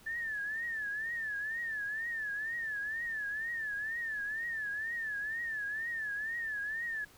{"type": "tone with vibrato", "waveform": "sine", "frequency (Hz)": 1760, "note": "A6", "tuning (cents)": 0, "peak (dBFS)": -34, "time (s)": [0.06, 7.05], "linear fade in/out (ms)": 10, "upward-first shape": "triangle", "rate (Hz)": 2.1, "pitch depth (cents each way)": 140, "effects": ["pink hiss -59 dBFS RMS until 7.17 s"]}